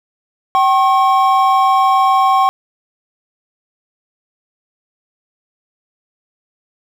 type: tone pair together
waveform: triangle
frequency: 769 / 1081.9 Hz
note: G5 / C#6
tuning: -33 / -42 cents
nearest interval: tritone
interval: 591 cents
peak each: -10 dBFS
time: 0.55-2.49 s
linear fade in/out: 0 ms
effects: 7-bit